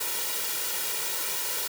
white noise with comb filter, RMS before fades -30 dBFS, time 0-1.68 s, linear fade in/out 10 ms, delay 2.1 ms, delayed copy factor +0.7, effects high-pass 200 Hz 12 dB/octave

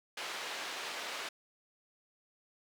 white band-pass noise, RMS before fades -41 dBFS, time 0.17-1.29 s, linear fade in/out 5 ms, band 410 to 3500 Hz, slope 12 dB/octave, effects none

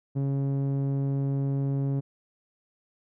sawtooth tone with low-pass filter, 137.9 Hz, C#3, 9 cents flat, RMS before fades -27 dBFS, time 0.15-2.01 s, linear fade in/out 20 ms, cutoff 350 Hz, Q 0.63, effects none

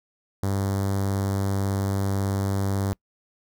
sawtooth tone with notch filter, 98.2 Hz, G2, 4 cents sharp, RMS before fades -25 dBFS, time 0.43-2.93 s, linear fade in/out 0 ms, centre 2600 Hz, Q 0.68, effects noise-tail reverb RT60 0.1 s tail -25 dB re dry

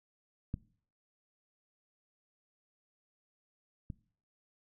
clicks, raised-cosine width 5 ms, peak -22 / -28 dBFS, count 2, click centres 0.541 / 3.902 s, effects noise-tail reverb RT60 0.5 s tail -21 dB re dry

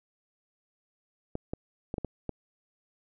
clicks, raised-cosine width 2 ms, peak -19 dBFS, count 6, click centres 1.354 / 1.535 / 1.941 / 1.982 / 2.047 / 2.293 s, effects none

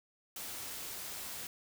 white noise, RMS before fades -43 dBFS, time 0.36-1.47 s, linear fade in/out 2 ms, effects none

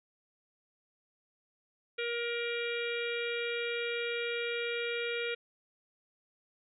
harmonic tone, 472.6 Hz, A#4, 24 cents sharp, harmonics 1 / 3 / 4 / 5 / 6 / 7 / 8, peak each -35 / -40 / -44 / -38 / -45 / -44 / -47 dBFS, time 1.98-5.35 s, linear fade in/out 10 ms, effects none

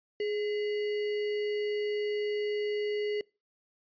sine tone with sample-and-hold, 418.1 Hz, G#4, 12 cents sharp, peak -28 dBFS, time 0.2-3.21 s, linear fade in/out 2 ms, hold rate 2450 Hz, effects noise-tail reverb RT60 0.3 s tail -25 dB re dry + resampled to 11025 Hz

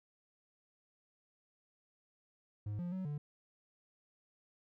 triangle tone with pitch steps, 104.3 / 175.7 / 187.4 / 146.9 Hz, G#2 / F3 / F#3 / D3, +8 / +11 / +22 / +1 cents, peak -35 dBFS, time 2.66-3.18 s, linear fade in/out 5 ms, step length 130 ms, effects none

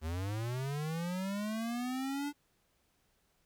square linear sweep, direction up, 75.3 to 293.7 Hz, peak -35 dBFS, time 0.01-2.33 s, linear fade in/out 50 ms, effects pink hiss -74 dBFS RMS until 3.45 s

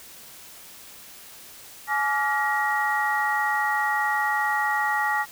sine tone cluster, 845 / 1160 / 1402 / 1900 Hz, G#5 / D6 / F6 / A#6, +30 / -22 / +6 / +33 cents, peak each -25 / -30 / -30 / -25 dBFS, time 1.87-5.26 s, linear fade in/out 50 ms, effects white hiss -45 dBFS RMS until 5.31 s

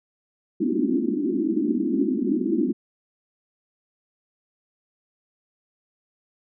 white band-pass noise, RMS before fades -23 dBFS, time 0.6-2.73 s, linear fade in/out 10 ms, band 200 to 360 Hz, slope 96 dB/octave, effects none

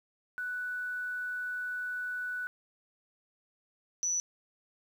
sine tone pair in turn, 1484 / 5936 Hz, F#6 / F#8, +5 / +5 cents, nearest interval 2 octaves, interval 2400 cents, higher second, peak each -33 / -28 dBFS, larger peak second, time 0.38-2.47 / 4.03-4.2 s, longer first, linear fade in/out 0 ms, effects 10-bit

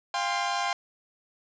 sawtooth chord, F suspended second, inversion none, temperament equal with one note detuned, 698.5 / 799.1 / 1046.5 Hz, F5 / G5 / C6, 0 / +33 / 0 cents, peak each -28 / -26 / -27 dBFS, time 0.14-0.73 s, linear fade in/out 2 ms, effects resampled to 16000 Hz + 10-bit

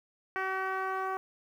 10% pulse tone with low-pass filter sweep, 380.1 Hz, F#4, 47 cents sharp, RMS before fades -33 dBFS, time 0.36-1.17 s, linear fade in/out 0 ms, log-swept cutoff 1800 to 1100 Hz, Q 1.7, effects 10-bit

